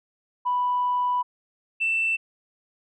sine tone pair in turn, 987.8 / 2669 Hz, B5 / E7, 0 / +21 cents, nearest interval octave + perfect fourth, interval 1721 cents, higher second, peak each -20 dBFS, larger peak neither, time 0.45-1.23 / 1.8-2.17 s, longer first, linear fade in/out 20 ms, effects tanh soft clip ceiling -16 dBFS

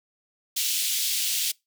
pink high-pass noise, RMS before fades -26 dBFS, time 0.56-1.52 s, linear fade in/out 10 ms, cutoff 3000 Hz, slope 24 dB/octave, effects noise-tail reverb RT60 0.2 s tail -24 dB re dry

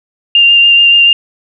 sine tone with vibrato, 2794 Hz, F7, in tune, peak -3 dBFS, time 0.35-1.13 s, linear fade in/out 2 ms, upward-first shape sine, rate 7 Hz, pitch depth 13 cents each way, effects none

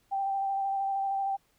sine tone with vibrato, 784 Hz, G5, in tune, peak -27 dBFS, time 0.11-1.37 s, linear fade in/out 20 ms, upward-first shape square, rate 13 Hz, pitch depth 13 cents each way, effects pink hiss -69 dBFS RMS until 1.58 s

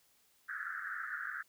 white band-pass noise, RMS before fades -41 dBFS, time 0.48-1.43 s, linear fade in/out 20 ms, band 1300 to 1800 Hz, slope 96 dB/octave, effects white hiss -70 dBFS RMS until 1.48 s

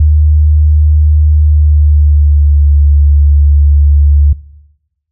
sine tone with pitch glide, 75.8 to 72.42 Hz, D#2 to D2, -45 to -24 cents, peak -3 dBFS, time 0-4.33 s, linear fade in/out 5 ms, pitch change -79 cents, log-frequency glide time 1.36-2.7 s, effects noise-tail reverb RT60 1.0 s tail -20 dB re dry

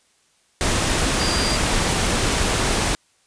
sine tone in noise, 4764 Hz, D8, 24 cents sharp, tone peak -25 dBFS, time 1.2-1.56 s, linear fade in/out 0 ms, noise pink, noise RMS -20 dBFS, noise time 0.61-2.95 s, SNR -8 dB, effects white hiss -61 dBFS RMS until 3.26 s + resampled to 22050 Hz

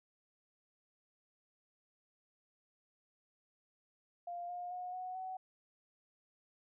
sine tone with pitch steps, 698.5 / 711.1 / 724 / 737 / 750.4 Hz, F5 / F5 / F#5 / F#5 / F#5, 0 / +31 / -38 / -7 / +24 cents, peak -40 dBFS, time 4.27-5.37 s, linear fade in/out 5 ms, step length 220 ms, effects none

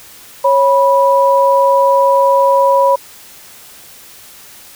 sine tone pair together, 550 / 980 Hz, C#5 / B5, -14 / -14 cents, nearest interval minor seventh, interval 1000 cents, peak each -10 dBFS, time 0.44-2.96 s, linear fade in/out 10 ms, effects white hiss -38 dBFS RMS until 4.75 s

